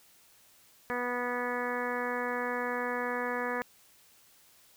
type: harmonic tone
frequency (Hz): 245.2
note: B3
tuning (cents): -12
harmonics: 1 / 2 / 3 / 4 / 5 / 6 / 7 / 8 / 9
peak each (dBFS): -39 / -35 / -41 / -38 / -40 / -44 / -37 / -43 / -46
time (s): 0.9-3.62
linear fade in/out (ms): 0
effects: white hiss -61 dBFS RMS until 4.76 s